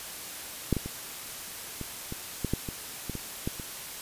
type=clicks; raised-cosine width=3 ms; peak=-10 / -16 / -22 / -22 / -22 / -15 / -13 / -21 / -20 / -22 / -16 / -25 dBFS; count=12; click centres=0.727 / 0.767 / 0.86 / 1.813 / 2.124 / 2.447 / 2.536 / 2.688 / 3.097 / 3.153 / 3.475 / 3.598 s; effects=white hiss -40 dBFS RMS until 4.01 s + resampled to 32000 Hz